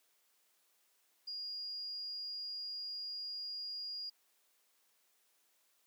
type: tone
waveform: sine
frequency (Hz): 4847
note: D#8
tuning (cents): -46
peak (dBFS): -40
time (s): 1.27-4.1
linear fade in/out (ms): 10
effects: white hiss -74 dBFS RMS until 5.86 s + high-pass 300 Hz 12 dB/octave